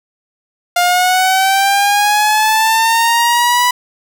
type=linear sweep; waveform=sawtooth; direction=up; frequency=702 to 987.8 Hz; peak=-6 dBFS; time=0.76-3.71 s; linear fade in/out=5 ms; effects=none